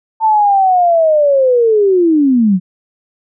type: linear sweep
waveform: sine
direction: down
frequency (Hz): 895 to 174.61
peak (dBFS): -7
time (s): 0.2-2.6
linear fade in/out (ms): 50
effects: none